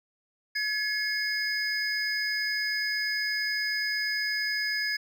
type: tone cluster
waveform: triangle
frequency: 1703 / 2168 / 5000 Hz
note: G#6 / C#7 / D#8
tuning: +43 / -39 / +8 cents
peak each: -28 / -32 / -30 dBFS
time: 0.55-4.97 s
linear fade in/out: 10 ms
effects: none